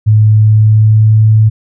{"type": "tone with pitch glide", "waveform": "sine", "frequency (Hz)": [107.6, 109.1], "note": ["A2", "A2"], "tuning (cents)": [-38, -14], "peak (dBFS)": -3, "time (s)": [0.06, 1.5], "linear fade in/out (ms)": 20, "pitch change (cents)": 24, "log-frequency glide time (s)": [0.35, 1.24], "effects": []}